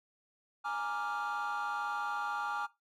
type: chord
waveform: triangle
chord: Bb dominant seventh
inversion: third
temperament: equal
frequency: 830.6 / 932.3 / 1174.7 / 1396.9 Hz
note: Ab5 / Bb5 / D6 / F6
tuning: 0 / 0 / 0 / 0 cents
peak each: -35 / -39 / -36 / -36 dBFS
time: 0.64-2.67 s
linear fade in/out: 20 ms
effects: noise-tail reverb RT60 0.2 s tail -18 dB re dry + tanh soft clip ceiling -27 dBFS